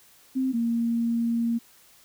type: tone pair in turn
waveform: sine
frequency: 261.6 / 232.6 Hz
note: C4 / A#3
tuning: 0 / -4 cents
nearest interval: major second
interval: 204 cents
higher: first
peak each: -22 dBFS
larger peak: neither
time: 0.35-0.53 / 0.53-1.59 s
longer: second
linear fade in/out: 20 ms
effects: white hiss -56 dBFS RMS until 2.04 s